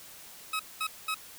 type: tone bursts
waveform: 20% pulse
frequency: 1278 Hz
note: D#6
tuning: 46 cents sharp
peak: -24 dBFS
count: 3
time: 0.53-1.145 s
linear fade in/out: 5 ms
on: 65 ms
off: 210 ms
effects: white hiss -49 dBFS RMS until 1.38 s